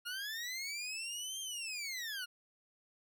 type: linear two-way sweep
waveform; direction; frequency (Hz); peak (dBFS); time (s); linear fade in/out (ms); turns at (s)
20% pulse; up then down; 1400 to 3200 to 1400; -34; 0.05-2.26; 20; 1.4
effects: none